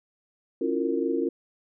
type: tone cluster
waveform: sine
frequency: 274.6 / 332.1 / 356.3 / 460.8 Hz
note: C#4 / E4 / F4 / A#4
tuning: -16 / +13 / +35 / -20 cents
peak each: -29 dBFS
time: 0.61-1.29 s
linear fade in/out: 5 ms
effects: none